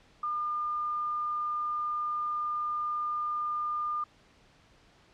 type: tone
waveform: sine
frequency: 1207 Hz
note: D6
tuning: 47 cents sharp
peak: -29 dBFS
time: 0.23-4.04 s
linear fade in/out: 5 ms
effects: pink hiss -61 dBFS RMS until 5.13 s + low-pass 5000 Hz 12 dB/octave